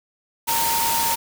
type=tone in noise; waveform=sine; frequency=921 Hz; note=A#5; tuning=21 cents flat; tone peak=-22 dBFS; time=0.47-1.16 s; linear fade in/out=20 ms; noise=white; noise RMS=-23 dBFS; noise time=0.47-1.16 s; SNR=-2 dB; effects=none